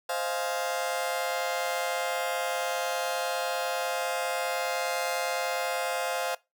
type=chord; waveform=sawtooth; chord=F minor seventh; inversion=second; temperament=just; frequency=523.8 / 628.6 / 698.5 / 838.1 Hz; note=C5 / Eb5 / F5 / Ab5; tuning=+2 / +18 / 0 / +16 cents; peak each=-29 / -33 / -28 / -33 dBFS; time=0.09-6.35 s; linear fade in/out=5 ms; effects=noise-tail reverb RT60 0.2 s tail -20 dB re dry